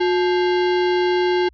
sine tone with sample-and-hold, 360.2 Hz, F#4, 46 cents flat, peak -15 dBFS, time 0-1.49 s, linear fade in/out 10 ms, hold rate 1225 Hz, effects added 61 Hz sine -49 dBFS peak until 1.53 s + resampled to 11025 Hz

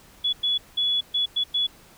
sine tone bursts at uneven times, 3400 Hz, G#7, 40 cents sharp, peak -20 dBFS, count 6, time 0.24-0.33 / 0.43-0.58 / 0.77-1.01 / 1.14-1.26 / 1.36-1.44 / 1.54-1.67 s, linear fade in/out 10 ms, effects pink hiss -52 dBFS RMS until 1.97 s

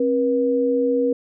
sine tone pair together, 267.7 / 482 Hz, C4 / B4, +40 / -42 cents, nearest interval minor seventh, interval 1018 cents, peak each -21 / -18 dBFS, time 0-1.13 s, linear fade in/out 5 ms, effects none

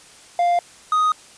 triangle tone pair in turn, 698.5 / 1248.1 Hz, F5 / D#6, 0 / +5 cents, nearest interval minor seventh, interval 1005 cents, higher second, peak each -13 dBFS, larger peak neither, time 0.39-0.59 / 0.92-1.12 s, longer neither, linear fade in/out 2 ms, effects white hiss -46 dBFS RMS until 1.37 s + resampled to 22050 Hz

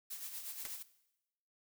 blue noise with tremolo, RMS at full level -43 dBFS, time 0.1-0.83 s, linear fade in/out 10 ms, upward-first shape sine, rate 8.4 Hz, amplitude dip 55%
white noise with exponential decay, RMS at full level -39 dBFS, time 0.65-0.73 s, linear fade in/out 0 ms, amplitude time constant 16 ms
effects noise-tail reverb RT60 0.9 s tail -17 dB re dry

